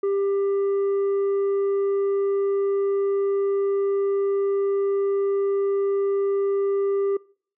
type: tone with tanh clipping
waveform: triangle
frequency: 396.5 Hz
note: G4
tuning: 20 cents sharp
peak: -21 dBFS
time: 0.03-7.17 s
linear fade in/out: 5 ms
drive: 9 dB
effects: noise-tail reverb RT60 0.5 s tail -24 dB re dry